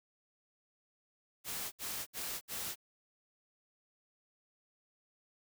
white noise bursts, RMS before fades -40 dBFS, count 4, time 1.44-2.758 s, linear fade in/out 50 ms, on 280 ms, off 66 ms, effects none

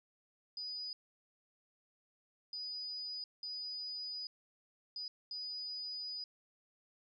sine tone bursts at uneven times, 4953 Hz, D#8, 9 cents flat, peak -40 dBFS, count 5, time 0.57-0.93 / 2.53-3.24 / 3.43-4.27 / 4.96-5.08 / 5.31-6.24 s, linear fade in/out 2 ms, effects none

